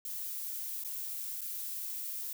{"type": "noise with dropouts", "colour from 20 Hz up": "violet", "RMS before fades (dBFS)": -39, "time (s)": [0.05, 2.33], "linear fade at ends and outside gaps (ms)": 2, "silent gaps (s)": [[0.838, 0.847], [1.41, 1.415]], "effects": []}